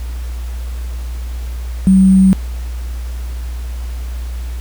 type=tone with sample-and-hold; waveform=sine; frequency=190 Hz; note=F#3; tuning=46 cents sharp; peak=-5 dBFS; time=1.87-2.33 s; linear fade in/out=0 ms; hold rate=8820 Hz; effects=added 60 Hz sine -20 dBFS peak until 4.6 s + pink hiss -39 dBFS RMS until 4.6 s